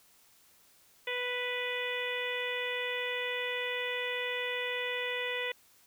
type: harmonic tone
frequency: 493.9 Hz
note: B4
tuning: in tune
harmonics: 1 / 2 / 3 / 4 / 5 / 6 / 7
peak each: -37 / -44 / -45 / -36 / -39 / -42 / -43 dBFS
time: 1.07-5.52 s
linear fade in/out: 5 ms
effects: white hiss -63 dBFS RMS until 5.86 s